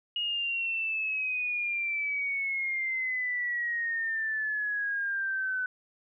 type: exponential sweep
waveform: sine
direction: down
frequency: 2881 to 1500 Hz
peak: -28 dBFS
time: 0.16-5.66 s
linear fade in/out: 2 ms
effects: none